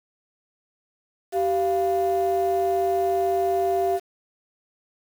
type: ring-modulated tone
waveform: triangle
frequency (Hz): 540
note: C#5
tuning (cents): -45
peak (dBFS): -13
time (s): 1.32-4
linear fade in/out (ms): 50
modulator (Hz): 153
effects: tanh soft clip ceiling -15 dBFS + 7-bit